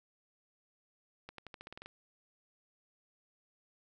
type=accelerating click train; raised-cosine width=0.3 ms; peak=-30 dBFS; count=10; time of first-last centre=1.29-1.86 s; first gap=93 ms; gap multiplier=0.9; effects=none